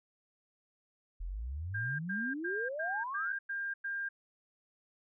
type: exponential sweep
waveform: sine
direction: up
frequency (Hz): 39.14 to 1600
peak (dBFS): -36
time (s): 1.2-3.34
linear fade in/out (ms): 10
type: tone bursts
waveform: sine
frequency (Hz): 1600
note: G6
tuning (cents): +35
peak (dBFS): -34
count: 7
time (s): 1.74-4.09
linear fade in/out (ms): 10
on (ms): 250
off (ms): 100
effects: none

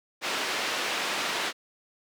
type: band-pass noise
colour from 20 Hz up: white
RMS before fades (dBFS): -30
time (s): 0.21-1.53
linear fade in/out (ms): 50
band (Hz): 300 to 3400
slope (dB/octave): 12
effects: none

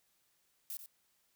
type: noise with echo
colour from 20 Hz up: violet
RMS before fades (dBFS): -42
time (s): 0.7-0.77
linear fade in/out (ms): 0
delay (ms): 90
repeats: 1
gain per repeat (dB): -9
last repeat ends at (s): 0.86
effects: white hiss -75 dBFS RMS until 1.35 s

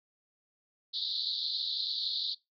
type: band-pass noise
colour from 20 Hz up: white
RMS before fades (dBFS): -34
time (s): 0.93-2.35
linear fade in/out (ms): 20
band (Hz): 3600 to 4500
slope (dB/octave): 96
effects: noise-tail reverb RT60 0.2 s tail -21 dB re dry

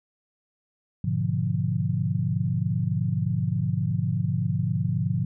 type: chord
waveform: sine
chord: G# diminished seventh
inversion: none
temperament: equal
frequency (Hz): 103.83 / 123.47 / 146.83 / 174.61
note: G#2 / B2 / D3 / F3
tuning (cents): 0 / 0 / 0 / 0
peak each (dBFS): -28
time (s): 1.04-5.25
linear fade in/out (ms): 5
effects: none

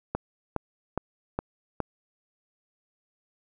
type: click train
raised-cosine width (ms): 1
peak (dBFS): -13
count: 5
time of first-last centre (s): 0.15-1.803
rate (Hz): 2.42
effects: none

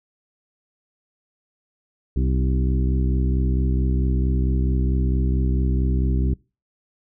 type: harmonic tone with a mistuned harmonic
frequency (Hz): 64.5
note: C2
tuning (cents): -24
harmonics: 1 / 2 / 3 / 4 / 5 / 6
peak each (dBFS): -19 / -25 / -29 / -31 / -33 / -35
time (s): 2.16-6.34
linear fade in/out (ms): 5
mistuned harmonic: 5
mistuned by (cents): -31
effects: noise-tail reverb RT60 0.3 s tail -24 dB re dry

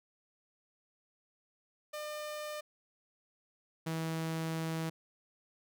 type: tone pair in turn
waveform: sawtooth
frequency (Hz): 602 / 162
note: D5 / E3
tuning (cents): +43 / -30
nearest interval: octave + major seventh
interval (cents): 2273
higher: first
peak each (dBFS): -35 / -30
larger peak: second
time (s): 1.93-2.61 / 3.86-4.9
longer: second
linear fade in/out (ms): 10
effects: none

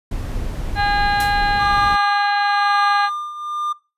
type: noise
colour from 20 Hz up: brown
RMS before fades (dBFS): -25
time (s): 0.11-1.96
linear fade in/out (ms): 5
type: harmonic tone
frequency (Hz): 408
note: G#4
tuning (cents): -31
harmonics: 2 / 3 / 4 / 5 / 6 / 7 / 8 / 9 / 10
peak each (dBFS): -17 / -31 / -21 / -32 / -33 / -36 / -39 / -40 / -29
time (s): 0.75-3.1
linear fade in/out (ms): 50
type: noise with exponential decay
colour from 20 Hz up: white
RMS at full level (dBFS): -26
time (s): 1.2-1.42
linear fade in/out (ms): 2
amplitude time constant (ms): 46
type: tone with tremolo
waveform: triangle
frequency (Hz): 1200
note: D6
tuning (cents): +37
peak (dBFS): -15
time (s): 1.59-3.73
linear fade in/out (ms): 10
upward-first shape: triangle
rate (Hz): 1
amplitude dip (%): 80
effects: noise-tail reverb RT60 0.3 s tail -21 dB re dry + resampled to 32000 Hz

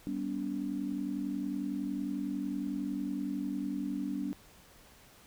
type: chord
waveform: sine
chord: G major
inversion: none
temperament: equal with one note detuned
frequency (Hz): 196 / 246.9 / 287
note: G3 / B3 / D4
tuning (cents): 0 / 0 / -40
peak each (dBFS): -38 / -38 / -35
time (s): 0.07-4.33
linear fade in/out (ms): 0
effects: pink hiss -58 dBFS RMS until 5.26 s

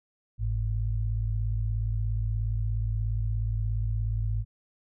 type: tone pair together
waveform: sine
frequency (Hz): 50.87 / 107.8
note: G#1 / A2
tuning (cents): -35 / -35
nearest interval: octave + minor second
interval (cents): 1300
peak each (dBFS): -28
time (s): 0.38-4.45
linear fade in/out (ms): 50
effects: none

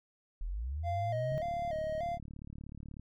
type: linear sweep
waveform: sine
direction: up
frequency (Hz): 35.43 to 141.5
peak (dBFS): -34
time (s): 0.41-1.38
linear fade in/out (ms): 0
type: tone with vibrato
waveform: triangle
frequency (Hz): 659.3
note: E5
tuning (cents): 0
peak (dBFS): -31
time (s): 0.83-2.19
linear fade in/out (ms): 50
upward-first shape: square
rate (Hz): 1.7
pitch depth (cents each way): 85
type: click train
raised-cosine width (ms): 5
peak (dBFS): -34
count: 62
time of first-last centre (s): 1.32-2.996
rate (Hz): 36.4
effects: none

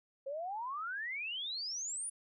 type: exponential sweep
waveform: sine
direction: up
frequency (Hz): 528 to 9940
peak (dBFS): -37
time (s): 0.26-2.1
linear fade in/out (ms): 10
effects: none

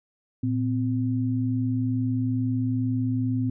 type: tone pair together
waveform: sine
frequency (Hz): 114.43 / 256.7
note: A#2 / C4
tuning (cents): -32 / -33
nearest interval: octave + major second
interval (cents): 1399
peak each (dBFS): -25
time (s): 0.43-3.5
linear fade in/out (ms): 5
effects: none

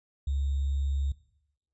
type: tone with sample-and-hold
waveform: sine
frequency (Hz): 69.3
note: C#2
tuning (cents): 0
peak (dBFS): -26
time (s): 0.27-1.12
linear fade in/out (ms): 5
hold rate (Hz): 3675
effects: noise-tail reverb RT60 0.8 s tail -18 dB re dry + resampled to 22050 Hz

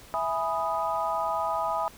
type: chord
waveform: sine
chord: E major seventh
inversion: none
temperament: equal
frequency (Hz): 659.3 / 830.6 / 987.8 / 1244.5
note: E5 / G#5 / B5 / D#6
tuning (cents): 0 / 0 / 0 / 0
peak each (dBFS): -31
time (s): 0.14-1.88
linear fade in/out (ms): 0
effects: pink hiss -50 dBFS RMS until 1.97 s

